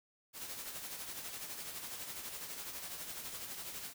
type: noise with tremolo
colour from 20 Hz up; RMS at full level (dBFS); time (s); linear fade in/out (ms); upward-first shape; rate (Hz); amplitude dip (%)
white; -43; 0.33-3.94; 50; sine; 12; 45
effects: none